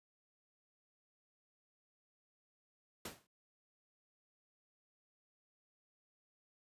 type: noise with exponential decay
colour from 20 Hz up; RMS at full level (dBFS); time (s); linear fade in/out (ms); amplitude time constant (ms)
pink; -41; 3.05-3.27; 5; 46
effects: high-pass 100 Hz 12 dB/octave + resampled to 32000 Hz